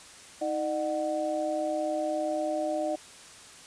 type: tone cluster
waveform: sine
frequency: 315.8 / 606 / 743 Hz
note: D#4 / D#5 / F#5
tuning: +26 / -46 / +7 cents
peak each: -33 / -29 / -34 dBFS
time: 0.41-2.96 s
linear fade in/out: 10 ms
effects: white hiss -49 dBFS RMS until 3.66 s + resampled to 22050 Hz